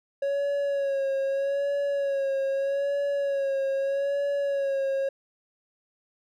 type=tone with vibrato; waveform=triangle; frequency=554.4 Hz; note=C#5; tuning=in tune; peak=-22 dBFS; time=0.22-5.09 s; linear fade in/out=5 ms; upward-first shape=sine; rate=0.8 Hz; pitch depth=39 cents each way; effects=none